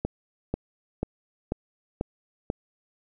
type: click train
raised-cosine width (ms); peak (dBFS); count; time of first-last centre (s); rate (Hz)
2; -13; 6; 0.05-2.501; 2.04
effects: none